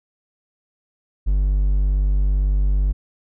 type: tone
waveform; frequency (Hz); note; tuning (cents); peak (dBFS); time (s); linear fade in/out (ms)
triangle; 48.94; G1; -2; -13; 1.26-2.93; 20
effects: none